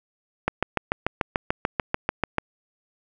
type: click train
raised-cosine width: 0.5 ms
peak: -6 dBFS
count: 14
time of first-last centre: 0.48-2.383 s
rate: 6.83 Hz
effects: none